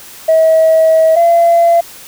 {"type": "tone pair in turn", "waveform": "sine", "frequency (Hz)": [642, 680.2], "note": ["E5", "F5"], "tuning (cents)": [-46, -46], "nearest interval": "minor second", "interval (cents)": 100, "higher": "second", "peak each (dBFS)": -4, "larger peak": "neither", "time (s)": [[0.28, 1.16], [1.16, 1.81]], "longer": "first", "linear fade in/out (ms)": 10, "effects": ["tanh soft clip ceiling -2 dBFS", "white hiss -34 dBFS RMS until 2.07 s"]}